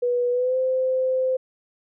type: tone with pitch glide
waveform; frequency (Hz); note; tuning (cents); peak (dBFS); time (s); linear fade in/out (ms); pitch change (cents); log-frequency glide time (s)
sine; 488.3 to 517.3; B4 to C5; -20 to -20; -19; 0.02-1.37; 10; +100; 0.31-0.57
effects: none